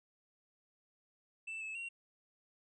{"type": "tone with pitch steps", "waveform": "triangle", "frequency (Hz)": [2652, 2603, 2746], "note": ["E7", "E7", "F7"], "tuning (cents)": [10, -22, -30], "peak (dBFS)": -39, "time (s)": [1.47, 1.89], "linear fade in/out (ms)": 10, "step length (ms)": 140, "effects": ["resampled to 24000 Hz"]}